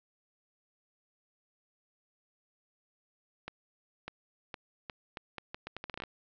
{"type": "accelerating click train", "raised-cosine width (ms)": 0.3, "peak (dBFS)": -23, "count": 16, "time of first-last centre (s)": [3.48, 6.037], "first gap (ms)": 600, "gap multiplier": 0.77, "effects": ["low-pass 5000 Hz 12 dB/octave"]}